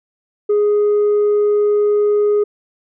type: tone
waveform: sine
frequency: 415.3 Hz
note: G#4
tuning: in tune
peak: -9 dBFS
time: 0.49-2.44 s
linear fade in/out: 10 ms
effects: tanh soft clip ceiling -10 dBFS

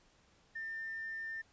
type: tone with tanh clipping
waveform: triangle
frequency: 1798 Hz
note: A6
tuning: 37 cents sharp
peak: -39 dBFS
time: 0.55-1.42 s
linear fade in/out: 10 ms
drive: 4 dB
effects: pink hiss -68 dBFS RMS until 1.52 s + resampled to 16000 Hz

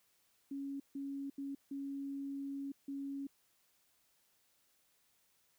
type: tone bursts at uneven times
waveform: sine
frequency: 277.2 Hz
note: C#4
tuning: in tune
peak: -39 dBFS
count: 5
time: 0.51-0.8 / 0.95-1.3 / 1.38-1.55 / 1.71-2.72 / 2.88-3.27 s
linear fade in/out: 5 ms
effects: white hiss -74 dBFS RMS until 5.58 s

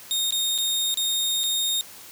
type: tone with dropouts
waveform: sawtooth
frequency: 3694 Hz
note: A#7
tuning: 16 cents flat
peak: -19 dBFS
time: 0.11-1.81 s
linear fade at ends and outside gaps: 0 ms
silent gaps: 0.307-0.324 / 0.579-0.585 / 0.942-0.973 / 1.434-1.438 s
effects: white hiss -44 dBFS RMS until 2.11 s + high-pass 60 Hz 12 dB/octave

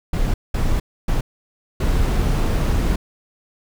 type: noise bursts at uneven times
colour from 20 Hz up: brown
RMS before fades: -18 dBFS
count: 4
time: 0.13-0.34 / 0.54-0.8 / 1.08-1.21 / 1.8-2.96 s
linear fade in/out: 5 ms
effects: none

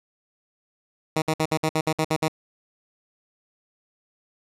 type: tone bursts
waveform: 10% pulse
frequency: 157.4 Hz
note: D#3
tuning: 20 cents sharp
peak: -12 dBFS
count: 10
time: 1.16-2.282 s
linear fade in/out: 5 ms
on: 60 ms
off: 58 ms
effects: low-pass 11000 Hz 12 dB/octave

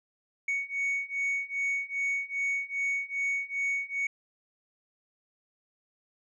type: beating tone pair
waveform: sine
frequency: 2227 / 2229.5 Hz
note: C#7 / C#7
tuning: +7 / +9 cents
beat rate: 2.5 Hz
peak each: -30 / -29 dBFS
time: 0.48-4.07 s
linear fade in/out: 5 ms
effects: tanh soft clip ceiling -25 dBFS

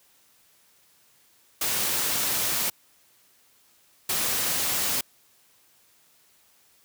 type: noise bursts at uneven times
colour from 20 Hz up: white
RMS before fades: -26 dBFS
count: 2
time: 1.61-2.7 / 4.09-5.01 s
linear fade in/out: 5 ms
effects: white hiss -61 dBFS RMS until 6.84 s + high-pass 60 Hz 12 dB/octave

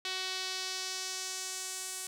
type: tone with band-pass filter sweep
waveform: sawtooth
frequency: 374.5 Hz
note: F#4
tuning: 21 cents sharp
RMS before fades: -38 dBFS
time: 0.05-2.07 s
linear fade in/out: 2 ms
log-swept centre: 3800 to 8700 Hz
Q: 1.7
effects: none

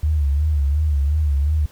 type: tone with vibrato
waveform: sine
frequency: 73.42 Hz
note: D2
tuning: in tune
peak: -15 dBFS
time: 0.03-1.66 s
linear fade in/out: 5 ms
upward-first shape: sine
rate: 2.8 Hz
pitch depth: 99 cents each way
effects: pink hiss -50 dBFS RMS until 1.71 s

